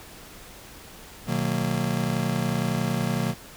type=chord; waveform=square; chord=B major seventh; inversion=none; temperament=just; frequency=123.47 / 154.34 / 185.21 / 231.5 Hz; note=B2 / D#3 / F#3 / A#3; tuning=0 / -14 / +2 / -12 cents; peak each=-30 dBFS; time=1.26-3.35 s; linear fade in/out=50 ms; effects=pink hiss -45 dBFS RMS until 3.56 s